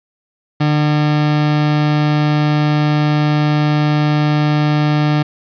30% pulse tone, 150 Hz, D3, 37 cents sharp, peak -9 dBFS, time 0.6-5.23 s, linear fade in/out 10 ms, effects resampled to 11025 Hz + 7-bit

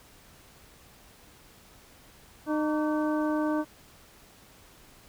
harmonic tone with a mistuned harmonic, 305.2 Hz, D#4, 33 cents flat, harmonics 1 / 2 / 3 / 4 / 5, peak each -26 / -32 / -36 / -38 / -40 dBFS, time 2.46-3.65 s, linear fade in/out 50 ms, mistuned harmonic 4, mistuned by -99 cents, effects pink hiss -55 dBFS RMS until 5.08 s

